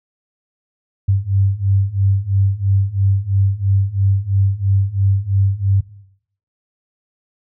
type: beating tone pair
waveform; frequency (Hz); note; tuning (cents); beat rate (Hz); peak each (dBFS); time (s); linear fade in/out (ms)
sine; 96.4 / 99.4; G2 / G2; -28 / +25; 3; -17 / -15; 1.08-5.81; 10
effects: noise-tail reverb RT60 0.7 s tail -18 dB re dry